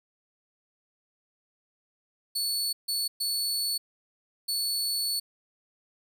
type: tone bursts at uneven times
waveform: sawtooth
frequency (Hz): 4435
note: C#8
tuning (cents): 0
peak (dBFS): -24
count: 4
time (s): 2.35-2.73 / 2.88-3.08 / 3.2-3.78 / 4.48-5.2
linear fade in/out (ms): 10
effects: none